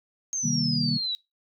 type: exponential sweep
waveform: sine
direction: down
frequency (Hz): 6440 to 3845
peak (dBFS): -26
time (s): 0.33-1.15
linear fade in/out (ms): 0
type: chord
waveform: sine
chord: C minor seventh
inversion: none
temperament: just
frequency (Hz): 130.81 / 156.98 / 196.22 / 235.5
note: C3 / Eb3 / G3 / Bb3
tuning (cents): 0 / +16 / +2 / +18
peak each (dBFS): -31 / -28 / -33 / -27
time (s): 0.43-0.98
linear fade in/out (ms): 20
effects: noise-tail reverb RT60 0.2 s tail -20 dB re dry + tanh soft clip ceiling -11 dBFS